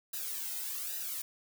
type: noise with flanger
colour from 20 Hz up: blue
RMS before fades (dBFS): -38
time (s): 0.13-1.22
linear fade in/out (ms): 5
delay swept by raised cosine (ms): 0.9 to 1.78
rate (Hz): 1.2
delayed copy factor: -0.8
effects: none